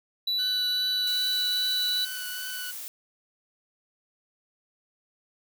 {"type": "tone", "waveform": "triangle", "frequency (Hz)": 3951, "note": "B7", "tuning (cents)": 0, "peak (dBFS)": -23, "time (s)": [0.27, 2.05], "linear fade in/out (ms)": 5}
{"type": "tone with vibrato", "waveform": "20% pulse", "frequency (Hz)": 1492, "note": "F#6", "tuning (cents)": 14, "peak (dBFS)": -30, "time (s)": [0.38, 2.72], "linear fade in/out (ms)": 20, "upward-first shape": "triangle", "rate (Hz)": 2.5, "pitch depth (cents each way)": 17}
{"type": "noise", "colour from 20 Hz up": "blue", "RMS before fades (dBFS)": -38, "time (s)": [1.07, 2.88], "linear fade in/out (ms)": 0}
{"effects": []}